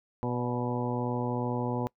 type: harmonic tone with a mistuned harmonic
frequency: 122.6 Hz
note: B2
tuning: 12 cents flat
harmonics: 1 / 2 / 3 / 4 / 5 / 6 / 7 / 8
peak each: -33 / -33 / -37 / -36 / -41 / -42 / -38 / -40 dBFS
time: 0.23-1.87 s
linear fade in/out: 0 ms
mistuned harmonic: 5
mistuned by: -38 cents
effects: noise-tail reverb RT60 0.1 s tail -24 dB re dry